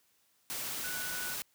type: tone in noise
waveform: sine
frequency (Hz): 1480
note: F#6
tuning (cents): 0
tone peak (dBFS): -40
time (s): 0.84-1.34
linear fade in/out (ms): 0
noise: white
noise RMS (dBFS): -38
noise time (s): 0.5-1.42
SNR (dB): -5
effects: white hiss -71 dBFS RMS until 1.54 s + high-pass 60 Hz 12 dB/octave